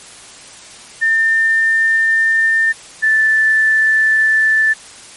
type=tone pair in turn; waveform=sine; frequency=1800 / 1758.9 Hz; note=A6 / A6; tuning=+39 / -1 cents; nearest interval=unison; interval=40 cents; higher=first; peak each=-10 / -9 dBFS; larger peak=second; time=1.01-2.73 / 3.02-4.74 s; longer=neither; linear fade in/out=20 ms; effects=white hiss -37 dBFS RMS until 5.16 s + MP3 48 kbps